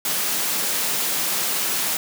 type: high-pass noise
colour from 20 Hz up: white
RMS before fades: -23 dBFS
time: 0.05-1.97 s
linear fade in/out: 2 ms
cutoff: 140 Hz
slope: 96 dB/octave
effects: none